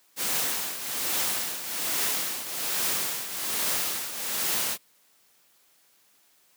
white noise with tremolo, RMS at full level -26 dBFS, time 0.16-4.78 s, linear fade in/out 50 ms, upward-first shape triangle, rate 1.2 Hz, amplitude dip 70%, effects white hiss -63 dBFS RMS until 6.56 s + high-pass 150 Hz 12 dB/octave

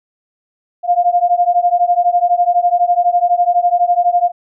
sine beating tone pair, 698.5 / 710.5 Hz, F5 / F5, 0 / +30 cents, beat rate 12 Hz, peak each -13 dBFS, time 0.83-4.32 s, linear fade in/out 50 ms, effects none

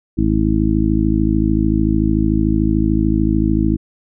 harmonic tone, 53.5 Hz, A1, 48 cents flat, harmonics 1 / 2 / 3 / 4 / 5 / 6, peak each -19 / -21 / -22 / -19 / -21 / -18 dBFS, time 0.17-3.77 s, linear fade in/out 20 ms, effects none

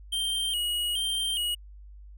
square tone with vibrato, 3026 Hz, F#7, 38 cents sharp, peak -27 dBFS, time 0.12-1.55 s, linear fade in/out 10 ms, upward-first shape square, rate 1.2 Hz, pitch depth 73 cents each way, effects added 50 Hz sine -44 dBFS peak until 2.17 s

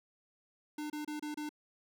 square tone bursts, 300 Hz, D4, 37 cents sharp, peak -38 dBFS, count 5, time 0.78-1.492 s, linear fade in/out 5 ms, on 120 ms, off 28 ms, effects none

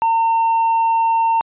triangle tone with hard clipping, 910 Hz, A#5, 42 cents flat, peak -12 dBFS, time 0.02-1.41 s, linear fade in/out 0 ms, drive 1 dB, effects resampled to 8000 Hz

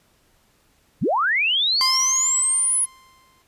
sine linear sweep, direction up, 81.9 to 10548 Hz, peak -17 dBFS, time 1.01-2.86 s, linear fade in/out 20 ms
sawtooth tone with exponential decay, 1046.5 Hz, C6, in tune, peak -16 dBFS, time 1.81-3.42 s, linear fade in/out 0 ms, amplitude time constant 350 ms
effects pink hiss -61 dBFS RMS until 3.47 s + resampled to 32000 Hz

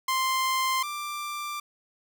sawtooth tone pair in turn, 1046.5 / 1181.2 Hz, C6 / D6, 0 / +10 cents, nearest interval major second, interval 210 cents, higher second, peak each -20 / -28 dBFS, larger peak first, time 0.08-0.83 / 0.83-1.6 s, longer second, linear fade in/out 5 ms, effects none

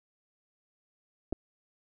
clicks, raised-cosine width 2 ms, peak -20 dBFS, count 2, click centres 1.325 / 1.328 s, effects none

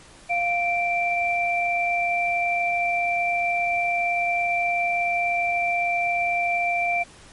sine tone pair together, 698.4 / 2349 Hz, F5 / D7, 0 / 0 cents, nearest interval octave + major sixth, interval 2100 cents, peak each -23 dBFS, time 0.29-7.04 s, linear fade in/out 20 ms, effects pink hiss -48 dBFS RMS until 7.32 s + MP3 48 kbps

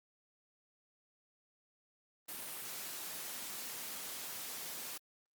white high-pass noise, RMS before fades -44 dBFS, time 2.28-4.98 s, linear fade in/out 10 ms, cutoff 140 Hz, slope 12 dB/octave, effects Opus 32 kbps

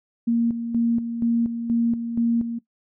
sine tone with tremolo, 233.1 Hz, A#3, in tune, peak -17 dBFS, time 0.27-2.59 s, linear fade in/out 10 ms, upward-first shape square, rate 2.1 Hz, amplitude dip 60%, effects noise-tail reverb RT60 0.1 s tail -18 dB re dry

